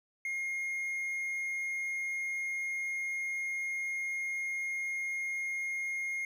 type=tone; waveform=triangle; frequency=2138 Hz; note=C7; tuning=37 cents sharp; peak=-31 dBFS; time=0.25-6.25 s; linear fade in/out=2 ms; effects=none